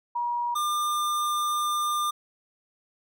sine / square tone pair in turn, 957 / 1199.5 Hz, A#5 / D6, +45 / +36 cents, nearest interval major third, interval 391 cents, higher second, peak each -25 dBFS, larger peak neither, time 0.15-0.55 / 0.55-2.11 s, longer second, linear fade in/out 10 ms, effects none

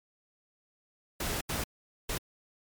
pink noise bursts at uneven times, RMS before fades -33 dBFS, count 3, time 1.2-1.41 / 1.49-1.64 / 2.09-2.18 s, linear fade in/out 5 ms, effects MP3 96 kbps

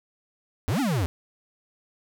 square exponential two-way sweep, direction up then down, 77.78 to 298.2 to 77.78 Hz, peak -23 dBFS, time 0.68-1.06 s, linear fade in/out 0 ms, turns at 0.8 s, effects none

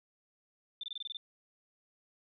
sine tone bursts, 3561 Hz, A7, 20 cents sharp, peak -37 dBFS, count 8, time 0.81-1.17 s, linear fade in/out 2 ms, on 24 ms, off 24 ms, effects none

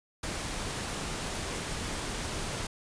pink noise, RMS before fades -35 dBFS, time 0.23-2.67 s, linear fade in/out 5 ms, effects resampled to 22050 Hz

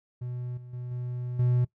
triangle tone with level steps, 123.47 Hz, B2, in tune, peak -30 / -40 / -32 / -29 / -19 dBFS, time 0.21-1.65 s, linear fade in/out 10 ms, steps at 0.57 / 0.73 / 0.91 / 1.39 s, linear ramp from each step 5 ms, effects noise-tail reverb RT60 0.1 s tail -20 dB re dry

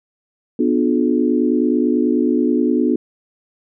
sine chord, B diminished seventh, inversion none, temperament just, 246.9 / 296.3 / 355.6 / 426.7 Hz, B3 / D4 / F4 / Ab4, 0 / +15 / +31 / +47 cents, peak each -17 / -18 / -20 / -23 dBFS, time 0.59-2.96 s, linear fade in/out 5 ms, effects none

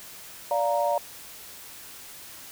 sine chord, Bb major, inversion first, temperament just, 582.7 / 699.2 / 932.3 Hz, D5 / F5 / Bb5, -14 / +2 / 0 cents, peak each -25 / -27 / -27 dBFS, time 0.51-0.98 s, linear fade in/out 2 ms, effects white hiss -44 dBFS RMS until 2.51 s

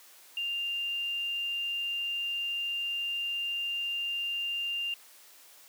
sine tone, 2794 Hz, F7, in tune, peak -30 dBFS, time 0.37-4.94 s, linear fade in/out 2 ms, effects white hiss -55 dBFS RMS until 5.68 s + high-pass 400 Hz 12 dB/octave

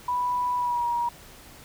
sine tone with pitch glide, 986 to 951.9 Hz, B5 to A#5, -3 to +36 cents, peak -23 dBFS, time 0.08-1.09 s, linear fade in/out 5 ms, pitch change -61 cents, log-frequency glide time 0.56-0.86 s, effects pink hiss -48 dBFS RMS until 1.64 s

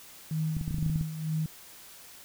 sine tone with tremolo, 157.5 Hz, D#3, 21 cents sharp, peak -26 dBFS, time 0.31-1.46 s, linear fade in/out 2 ms, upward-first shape sine, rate 2.1 Hz, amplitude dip 65%
clicks, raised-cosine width 5 ms, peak -21 dBFS, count 11, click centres 0.567 / 0.612 / 0.679 / 0.709 / 0.744 / 0.784 / 0.827 / 0.863 / 0.898 / 0.959 / 1.011 s
effects white hiss -50 dBFS RMS until 2.24 s

